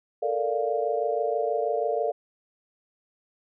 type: chord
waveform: sine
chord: Bb major seventh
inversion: third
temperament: equal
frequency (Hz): 440 / 466.2 / 587.3 / 698.5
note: A4 / Bb4 / D5 / F5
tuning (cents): 0 / 0 / 0 / 0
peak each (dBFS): -29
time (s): 0.22-2.12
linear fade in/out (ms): 10
effects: none